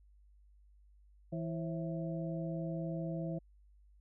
harmonic tone with a mistuned harmonic, 164.81 Hz, E3, in tune, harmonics 1 / 2 / 3 / 4, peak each -37 / -43 / -45 / -45 dBFS, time 1.32-3.39 s, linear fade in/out 10 ms, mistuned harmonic 3, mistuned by +140 cents, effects added 50 Hz sine -60 dBFS peak until 4 s

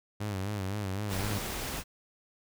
sawtooth tone with vibrato, 99.7 Hz, G2, 30 cents sharp, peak -28 dBFS, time 0.2-1.39 s, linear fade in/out 10 ms, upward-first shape sine, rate 3.9 Hz, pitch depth 100 cents each way
pink noise, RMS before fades -36 dBFS, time 1.08-1.84 s, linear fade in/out 50 ms
effects none

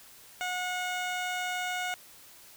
15% pulse tone with notch filter, 727 Hz, F#5, 31 cents flat, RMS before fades -33 dBFS, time 0.41-1.94 s, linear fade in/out 0 ms, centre 12000 Hz, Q 1.1, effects white hiss -53 dBFS RMS until 2.56 s

